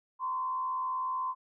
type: tone with frequency modulation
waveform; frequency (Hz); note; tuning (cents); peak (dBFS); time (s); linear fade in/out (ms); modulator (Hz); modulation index
sine; 1032; C6; -24; -30; 0.19-1.35; 50; 78; 0.54
effects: none